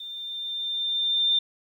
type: tone with level ramp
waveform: sine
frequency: 3593 Hz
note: A7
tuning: 36 cents sharp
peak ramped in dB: -35 to -18 dBFS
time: 0-1.39 s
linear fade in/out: 5 ms
effects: 10-bit